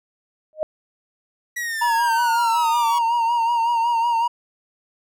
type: tone with exponential growth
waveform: sine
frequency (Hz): 620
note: D#5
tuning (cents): -6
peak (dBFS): -16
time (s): 0.53-0.63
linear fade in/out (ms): 0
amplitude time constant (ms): 20
type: exponential sweep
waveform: 45% pulse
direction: down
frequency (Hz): 1947 to 1106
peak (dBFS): -24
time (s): 1.56-2.99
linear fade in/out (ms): 10
type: tone with vibrato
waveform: triangle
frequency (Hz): 933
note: A#5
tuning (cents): +1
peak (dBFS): -15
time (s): 1.81-4.28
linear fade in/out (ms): 10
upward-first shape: sine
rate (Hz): 5.4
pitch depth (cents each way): 47
effects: none

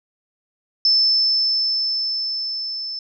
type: tone with level ramp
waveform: sine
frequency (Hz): 5274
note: E8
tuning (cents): 0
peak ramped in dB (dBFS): -12 to -26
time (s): 0.85-2.99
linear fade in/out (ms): 2
effects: none

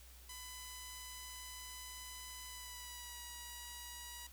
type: tone with pitch glide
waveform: 5% pulse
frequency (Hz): 1003 to 964.4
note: B5 to B5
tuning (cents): +26 to -41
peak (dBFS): -36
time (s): 0.29-4.27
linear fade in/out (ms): 5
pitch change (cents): -67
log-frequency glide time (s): 2.47-3.21
effects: added 61 Hz sine -57 dBFS peak until 4.32 s + white hiss -61 dBFS RMS until 4.32 s

